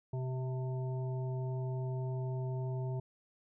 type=harmonic tone with a mistuned harmonic; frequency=128.7 Hz; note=C3; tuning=28 cents flat; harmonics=1 / 3 / 5 / 7; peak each=-34 / -44 / -48 / -51 dBFS; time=0.13-3 s; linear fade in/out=5 ms; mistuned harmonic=5; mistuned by=+27 cents; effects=none